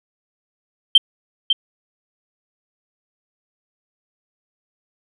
sine tone with echo, 3136 Hz, G7, in tune, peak -4 dBFS, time 0.95-0.98 s, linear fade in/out 5 ms, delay 550 ms, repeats 1, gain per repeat -8 dB, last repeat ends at 1.53 s, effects tanh soft clip ceiling 0 dBFS

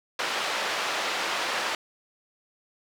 pink band-pass noise, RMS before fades -29 dBFS, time 0.19-1.75 s, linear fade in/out 2 ms, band 670 to 4400 Hz, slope 12 dB/octave, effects none

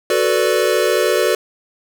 square chord, B minor seventh, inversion second, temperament equal with one note detuned, 370 / 440 / 493.9 / 582.6 Hz, F#4 / A4 / B4 / D5, 0 / 0 / 0 / -14 cents, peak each -20 dBFS, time 0.1-1.35 s, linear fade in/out 2 ms, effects none

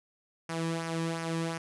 sawtooth tone with flanger, 164.81 Hz, E3, in tune, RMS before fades -33 dBFS, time 0.49-1.58 s, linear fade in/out 5 ms, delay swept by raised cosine 0.25 to 1.45 ms, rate 2.8 Hz, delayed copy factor -0.55, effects resampled to 24000 Hz

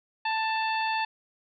harmonic tone, 884 Hz, A5, 8 cents sharp, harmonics 1 / 2 / 3 / 4 / 5, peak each -27 / -33 / -33 / -40 / -40 dBFS, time 0.25-1.05 s, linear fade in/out 5 ms, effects none

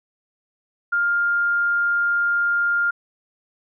sine tone, 1404 Hz, F6, 9 cents sharp, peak -17 dBFS, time 0.92-2.91 s, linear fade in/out 10 ms, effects none

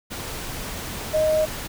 sine tone in noise, 622.3 Hz, D#5, in tune, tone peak -17 dBFS, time 1.13-1.46 s, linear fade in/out 20 ms, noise pink, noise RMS -32 dBFS, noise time 0.1-1.68 s, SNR +12 dB, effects none

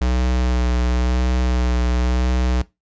square tone with vibrato, 61.74 Hz, B1, in tune, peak -17 dBFS, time 0.01-2.62 s, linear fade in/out 5 ms, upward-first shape sine, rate 0.96 Hz, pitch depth 21 cents each way, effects noise-tail reverb RT60 0.2 s tail -19 dB re dry + resampled to 16000 Hz

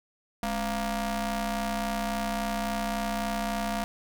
sawtooth ring-modulated tone, 240.4 Hz, B3, 46 cents flat, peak -21 dBFS, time 0.43-3.84 s, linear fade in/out 0 ms, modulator 449 Hz, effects none

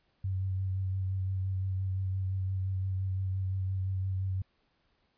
sine tone with vibrato, 94.8 Hz, F#2, 43 cents sharp, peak -29 dBFS, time 0.24-4.42 s, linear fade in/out 5 ms, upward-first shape sine, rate 5.8 Hz, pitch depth 20 cents each way, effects pink hiss -73 dBFS RMS until 5.17 s + resampled to 11025 Hz

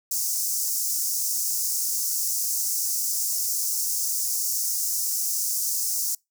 pink high-pass noise, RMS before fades -26 dBFS, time 0.11-6.15 s, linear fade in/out 5 ms, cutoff 5400 Hz, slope 48 dB/octave, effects noise-tail reverb RT60 0.2 s tail -26 dB re dry

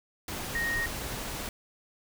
sine tone in noise, 1864.7 Hz, A#6, in tune, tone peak -28 dBFS, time 0.55-0.86 s, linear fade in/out 2 ms, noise pink, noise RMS -36 dBFS, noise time 0.28-1.49 s, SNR +5 dB, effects none

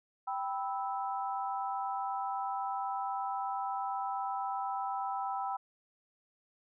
sine chord, E minor, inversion first, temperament equal with one note detuned, 784 / 987.8 / 1308.6 Hz, G5 / B5 / E6, 0 / 0 / -13 cents, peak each -35 / -38 / -40 dBFS, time 0.27-5.57 s, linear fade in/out 10 ms, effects none

